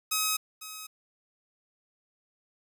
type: tone with echo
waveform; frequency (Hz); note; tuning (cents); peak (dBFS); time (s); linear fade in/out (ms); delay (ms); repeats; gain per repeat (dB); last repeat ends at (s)
5% pulse; 1270; D#6; +35; -14; 0.11-0.37; 10; 500; 1; -14; 0.87
effects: none